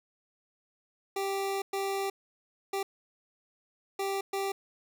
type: tone bursts at uneven times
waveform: 25% pulse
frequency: 392 Hz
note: G4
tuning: in tune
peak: -26 dBFS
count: 5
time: 1.16-1.62 / 1.73-2.1 / 2.73-2.83 / 3.99-4.21 / 4.33-4.52 s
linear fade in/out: 5 ms
effects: none